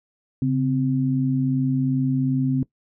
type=tone pair together; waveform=sine; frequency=137.41 / 260 Hz; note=C#3 / C4; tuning=-15 / -11 cents; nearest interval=major seventh; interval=1104 cents; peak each=-21 dBFS; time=0.42-2.63 s; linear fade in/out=2 ms; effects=noise-tail reverb RT60 0.1 s tail -19 dB re dry